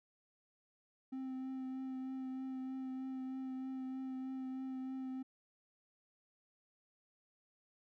triangle tone with vibrato, 261.6 Hz, C4, in tune, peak -38 dBFS, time 1.12-5.23 s, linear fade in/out 10 ms, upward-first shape triangle, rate 3.2 Hz, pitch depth 16 cents each way, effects none

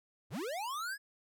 square linear sweep, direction up, 71.9 to 1711 Hz, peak -37 dBFS, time 0.3-0.98 s, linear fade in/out 50 ms, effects none

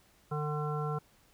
harmonic tone, 150 Hz, D3, 37 cents sharp, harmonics 1 / 3 / 5 / 7 / 9, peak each -33 / -38 / -41 / -42 / -41 dBFS, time 0.31-0.99 s, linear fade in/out 10 ms, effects pink hiss -65 dBFS RMS until 1.33 s

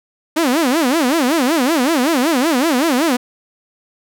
sawtooth tone with vibrato, 286.9 Hz, D4, 40 cents flat, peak -9 dBFS, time 0.36-3.17 s, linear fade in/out 10 ms, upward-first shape sine, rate 5.3 Hz, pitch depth 290 cents each way, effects none

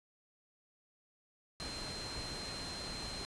sine tone in noise, 4144 Hz, C8, 17 cents flat, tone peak -44 dBFS, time 1.6-3.25 s, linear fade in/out 0 ms, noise pink, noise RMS -44 dBFS, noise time 1.6-3.25 s, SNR -3 dB, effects resampled to 22050 Hz

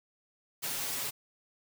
white noise with comb filter, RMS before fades -35 dBFS, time 0.62-1.11 s, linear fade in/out 20 ms, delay 7.2 ms, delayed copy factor +1, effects none

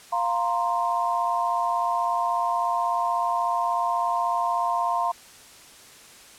sine chord, F suspended fourth, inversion none, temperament just, 698.5 / 931.3 / 1047.7 Hz, F5 / Bb5 / C6, 0 / -2 / +2 cents, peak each -26 dBFS, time 0.12-5.12 s, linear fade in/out 10 ms, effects white hiss -48 dBFS RMS until 6.38 s + low-pass 10000 Hz 12 dB/octave

